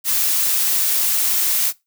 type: noise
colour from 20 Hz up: blue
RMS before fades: -18 dBFS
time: 0.04-1.73 s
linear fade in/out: 50 ms
effects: noise-tail reverb RT60 0.2 s tail -20 dB re dry